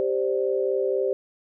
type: chord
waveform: sine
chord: G suspended fourth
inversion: none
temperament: equal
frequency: 392 / 523.3 / 587.3 Hz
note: G4 / C5 / D5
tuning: 0 / 0 / 0 cents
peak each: -24 / -25 / -30 dBFS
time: 0-1.13 s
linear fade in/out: 0 ms
effects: none